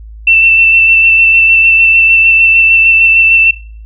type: tone with vibrato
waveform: sine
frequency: 2676 Hz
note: E7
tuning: 25 cents sharp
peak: -3 dBFS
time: 0.27-3.51 s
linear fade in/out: 5 ms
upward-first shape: sine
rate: 6.6 Hz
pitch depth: 15 cents each way
effects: noise-tail reverb RT60 0.5 s tail -21 dB re dry + added 54 Hz sine -27 dBFS peak until 3.85 s